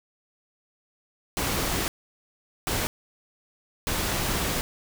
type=noise bursts at uneven times; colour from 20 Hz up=pink; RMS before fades=-27 dBFS; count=3; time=1.37-1.88 / 2.67-2.87 / 3.87-4.61 s; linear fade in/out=0 ms; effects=none